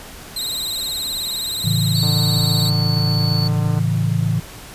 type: tone with vibrato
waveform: sawtooth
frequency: 3951 Hz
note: B7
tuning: in tune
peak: -19 dBFS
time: 0.36-2.7 s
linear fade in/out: 5 ms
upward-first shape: sine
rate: 19 Hz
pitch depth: 92 cents each way
type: chord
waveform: sine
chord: A major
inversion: none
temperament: equal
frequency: 110 / 138.59 / 164.81 Hz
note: A2 / C#3 / E3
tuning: 0 / 0 / 0 cents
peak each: -19 / -21 / -20 dBFS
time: 1.64-4.4 s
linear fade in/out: 10 ms
type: tone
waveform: triangle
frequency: 4461 Hz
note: C#8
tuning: 10 cents sharp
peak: -21 dBFS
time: 1.95-3.48 s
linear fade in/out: 5 ms
type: click train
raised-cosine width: 1 ms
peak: -18 dBFS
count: 265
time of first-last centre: 2.03-3.79 s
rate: 150 Hz
effects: pink hiss -37 dBFS RMS until 4.74 s + resampled to 32000 Hz